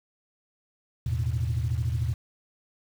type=chord; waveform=sine; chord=E suspended fourth; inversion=none; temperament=equal with one note detuned; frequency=80.94 / 110 / 123.47 Hz; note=E2 / A2 / B2; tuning=-31 / 0 / 0 cents; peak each=-28 dBFS; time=1.06-2.14 s; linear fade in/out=5 ms; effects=tanh soft clip ceiling -18 dBFS + 8-bit